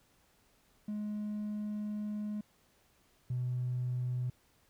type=tone pair in turn; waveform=triangle; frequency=209.9 / 124.81 Hz; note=G#3 / B2; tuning=+19 / +19 cents; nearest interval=major sixth; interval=900 cents; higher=first; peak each=-32 / -28 dBFS; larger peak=second; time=0.88-2.41 / 3.3-4.3 s; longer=first; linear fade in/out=5 ms; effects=tanh soft clip ceiling -29 dBFS + pink hiss -69 dBFS RMS until 4.69 s